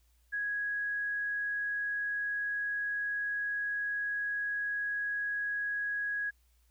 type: tone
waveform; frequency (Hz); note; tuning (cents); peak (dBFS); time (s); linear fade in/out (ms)
sine; 1661.2; G#6; 0; -31; 0.32-6.31; 20
effects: added 59 Hz sine -65 dBFS peak until 6.7 s + white hiss -74 dBFS RMS until 6.7 s